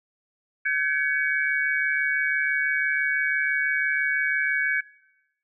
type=tone cluster; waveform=sine; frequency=1537 / 1683 / 2251 Hz; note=G6 / G#6 / C#7; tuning=-35 / +23 / +26 cents; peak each=-26 dBFS; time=0.65-4.81 s; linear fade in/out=10 ms; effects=noise-tail reverb RT60 0.9 s tail -21 dB re dry